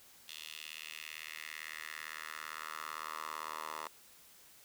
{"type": "tone with high-pass filter sweep", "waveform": "10% pulse", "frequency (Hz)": 77.78, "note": "D#2", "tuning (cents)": 0, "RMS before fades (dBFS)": -45, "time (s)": [0.28, 3.88], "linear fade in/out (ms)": 5, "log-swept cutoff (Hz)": [3200, 880], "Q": 2.8, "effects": ["white hiss -60 dBFS RMS until 4.64 s"]}